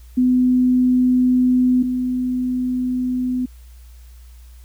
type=tone pair in turn; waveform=sine; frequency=251.9 / 251.9 Hz; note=B3 / B3; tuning=+34 / +34 cents; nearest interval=unison; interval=0 cents; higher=neither; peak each=-12 / -18 dBFS; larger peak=first; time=0.17-1.83 / 1.83-3.46 s; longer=first; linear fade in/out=10 ms; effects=added 60 Hz sine -39 dBFS peak until 4.64 s + white hiss -55 dBFS RMS until 4.64 s